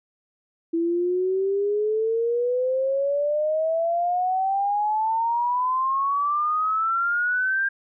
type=exponential sweep; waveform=sine; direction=up; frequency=329.6 to 1604 Hz; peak=-20 dBFS; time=0.73-7.69 s; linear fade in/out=10 ms; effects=none